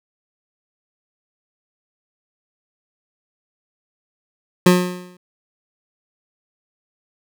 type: tone with exponential decay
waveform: 25% pulse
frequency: 180 Hz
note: F#3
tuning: 47 cents flat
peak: -3 dBFS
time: 4.66-5.17 s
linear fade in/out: 5 ms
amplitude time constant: 110 ms
effects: none